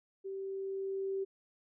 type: tone with level ramp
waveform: sine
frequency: 387.8 Hz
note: G4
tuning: 19 cents flat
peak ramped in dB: -38 to -32 dBFS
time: 0.24-1.25 s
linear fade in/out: 20 ms
effects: none